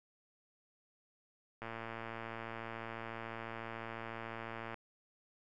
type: click train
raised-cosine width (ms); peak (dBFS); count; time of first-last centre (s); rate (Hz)
0.5; -28; 357; 1.62-4.743; 114
effects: none